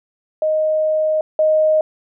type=tone pair in turn; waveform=sine; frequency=622.3 / 622.3 Hz; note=D#5 / D#5; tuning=0 / 0 cents; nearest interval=unison; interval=0 cents; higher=neither; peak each=-14 / -11 dBFS; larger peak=second; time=0.42-1.21 / 1.39-1.81 s; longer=first; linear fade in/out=2 ms; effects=none